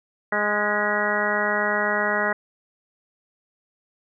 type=harmonic tone with a mistuned harmonic; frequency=207.7 Hz; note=G#3; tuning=in tune; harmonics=1 / 2 / 3 / 4 / 5 / 6 / 7 / 8 / 9; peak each=-32 / -30 / -27 / -30 / -31 / -31 / -28 / -29 / -26 dBFS; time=0.32-2.33 s; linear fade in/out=5 ms; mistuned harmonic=9; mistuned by=+44 cents; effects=none